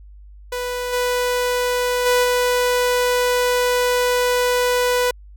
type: tone with level steps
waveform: sawtooth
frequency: 493.9 Hz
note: B4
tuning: in tune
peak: -19 / -14 / -10 / -12 dBFS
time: 0.52-5.11 s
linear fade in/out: 5 ms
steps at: 0.92 / 2.05 / 2.23 s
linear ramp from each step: 20 ms
effects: added 50 Hz sine -39 dBFS peak until 5.36 s